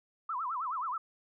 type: tone with vibrato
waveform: sine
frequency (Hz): 1147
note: D6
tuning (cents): -41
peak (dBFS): -32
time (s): 0.29-0.98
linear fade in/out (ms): 5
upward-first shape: sine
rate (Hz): 9.4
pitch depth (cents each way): 280
effects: none